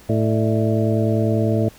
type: harmonic tone with a mistuned harmonic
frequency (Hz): 110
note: A2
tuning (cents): 0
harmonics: 1 / 2 / 3 / 4 / 5 / 6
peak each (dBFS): -19 / -22 / -24 / -25 / -26 / -27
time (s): 0.09-1.69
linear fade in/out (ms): 5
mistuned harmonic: 5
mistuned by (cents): +120
effects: pink hiss -47 dBFS RMS until 1.78 s

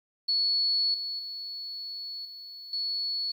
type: tone with level steps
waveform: sine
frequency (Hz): 4402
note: C#8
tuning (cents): -13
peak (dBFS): -23 / -31 / -35 / -41 / -28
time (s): 0.28-3.32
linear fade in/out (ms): 10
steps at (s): 0.94 / 1.19 / 2.25 / 2.73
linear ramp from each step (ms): 2
effects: 10-bit

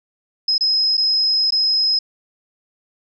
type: tone with dropouts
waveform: sine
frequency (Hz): 5110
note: D#8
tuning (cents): +45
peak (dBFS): -14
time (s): 0.48-1.99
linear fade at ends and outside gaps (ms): 5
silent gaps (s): 0.581-0.608 / 0.971-0.977 / 1.507-1.522
effects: none

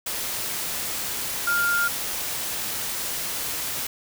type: tone in noise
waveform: sine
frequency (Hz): 1402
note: F6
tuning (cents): +6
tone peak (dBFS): -20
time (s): 1.47-1.88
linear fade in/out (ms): 5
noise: white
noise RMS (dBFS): -29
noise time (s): 0.06-3.87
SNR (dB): +6
effects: none

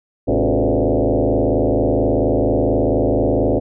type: tone with frequency modulation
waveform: sine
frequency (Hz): 105.6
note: G#2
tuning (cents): +29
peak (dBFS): -13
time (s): 0.27-3.6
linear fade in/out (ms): 20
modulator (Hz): 78.5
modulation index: 6.9
effects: none

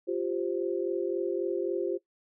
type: chord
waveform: sine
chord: F suspended second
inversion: none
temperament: just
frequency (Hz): 349.2 / 392.9 / 523.8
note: F4 / G4 / C5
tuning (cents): 0 / +4 / +2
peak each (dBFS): -30 / -32 / -35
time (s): 0.07-1.98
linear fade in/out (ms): 20
effects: noise-tail reverb RT60 0.1 s tail -17 dB re dry

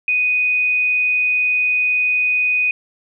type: tone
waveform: sine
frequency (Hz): 2489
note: D#7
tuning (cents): 0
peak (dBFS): -14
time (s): 0.08-2.71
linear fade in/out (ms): 2
effects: none

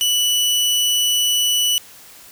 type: tone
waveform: sawtooth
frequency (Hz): 2960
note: F#7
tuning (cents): 0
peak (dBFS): -12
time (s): 0.01-1.78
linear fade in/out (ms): 0
effects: white hiss -43 dBFS RMS until 2.31 s

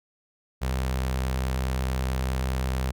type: tone with notch filter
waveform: sawtooth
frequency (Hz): 64.7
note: C2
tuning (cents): -19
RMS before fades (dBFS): -27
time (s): 0.61-2.92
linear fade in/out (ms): 20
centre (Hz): 300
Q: 1.9
effects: none

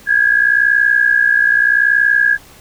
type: tone pair together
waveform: sine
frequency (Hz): 1624.2 / 1685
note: G#6 / G#6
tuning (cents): -39 / +25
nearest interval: minor second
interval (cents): 64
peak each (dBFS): -12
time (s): 0.06-2.38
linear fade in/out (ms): 50
effects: pink hiss -42 dBFS RMS until 2.6 s

